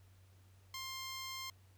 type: tone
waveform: 10% pulse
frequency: 1057 Hz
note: C6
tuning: 17 cents sharp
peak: -34 dBFS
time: 0.74-1.5 s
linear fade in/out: 2 ms
effects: added 94 Hz sine -61 dBFS peak until 1.77 s + pink hiss -71 dBFS RMS until 1.77 s